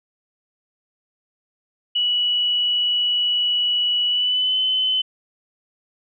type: tone with pitch glide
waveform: sine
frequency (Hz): 2939 to 3039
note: F#7 to F#7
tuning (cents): -12 to +46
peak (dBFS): -17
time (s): 1.95-5.02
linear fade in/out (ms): 10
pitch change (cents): +58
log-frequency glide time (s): 4.07-4.58
effects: none